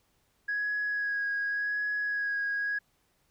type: tone with vibrato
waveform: sine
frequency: 1661.2 Hz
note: G#6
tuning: in tune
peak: -27 dBFS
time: 0.48-2.79 s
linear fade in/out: 10 ms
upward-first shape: sine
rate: 0.88 Hz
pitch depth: 17 cents each way
effects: tanh soft clip ceiling -24 dBFS + pink hiss -71 dBFS RMS until 3.3 s